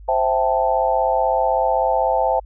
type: chord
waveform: sine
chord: A minor seventh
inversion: first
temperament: equal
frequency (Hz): 523.3 / 659.3 / 784 / 880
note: C5 / E5 / G5 / A5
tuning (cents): 0 / 0 / 0 / 0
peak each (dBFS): -21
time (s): 0.08-2.4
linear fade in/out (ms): 10
effects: added 50 Hz sine -37 dBFS peak until 2.45 s